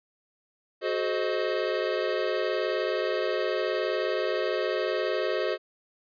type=chord; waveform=square; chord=F# diminished seventh; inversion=none; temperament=equal with one note detuned; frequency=370 / 429.2 / 523.3 / 622.3 Hz; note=F#4 / A4 / C5 / Eb5; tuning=0 / -43 / 0 / 0 cents; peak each=-32 dBFS; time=0.81-5.58 s; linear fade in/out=50 ms; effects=resampled to 11025 Hz